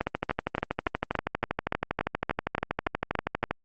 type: two click trains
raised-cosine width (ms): 0.5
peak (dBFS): -11 / -11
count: 44 / 13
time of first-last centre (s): 0.07-3.51 / 0.01-3.439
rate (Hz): 12.5 / 3.5
effects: Opus 32 kbps